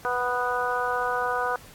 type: harmonic tone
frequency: 246.9 Hz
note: B3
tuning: in tune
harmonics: 2 / 3 / 4 / 5 / 6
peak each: -30 / -30 / -30 / -30 / -30 dBFS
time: 0.05-1.56 s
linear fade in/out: 0 ms
effects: pink hiss -49 dBFS RMS until 1.74 s + AAC 64 kbps